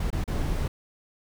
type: noise with dropouts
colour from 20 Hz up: brown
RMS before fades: -27 dBFS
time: 0-0.68 s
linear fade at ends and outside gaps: 5 ms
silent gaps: 0.104-0.127 / 0.241-0.277 s
effects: none